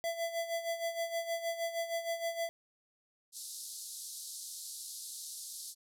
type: tone with tremolo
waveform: square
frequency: 670 Hz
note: E5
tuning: 28 cents sharp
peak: -32 dBFS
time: 0.04-2.49 s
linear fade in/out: 0 ms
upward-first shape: sine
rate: 6.4 Hz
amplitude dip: 70%
type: band-pass noise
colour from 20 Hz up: white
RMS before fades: -45 dBFS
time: 3.32-5.75 s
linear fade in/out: 50 ms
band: 3900 to 12000 Hz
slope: 48 dB/octave
effects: none